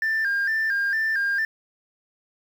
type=tone with vibrato; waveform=sine; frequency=1690 Hz; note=G#6; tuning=30 cents sharp; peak=-19 dBFS; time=0.02-1.45 s; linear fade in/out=2 ms; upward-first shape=square; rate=2.2 Hz; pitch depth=87 cents each way; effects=tanh soft clip ceiling -18 dBFS + 8-bit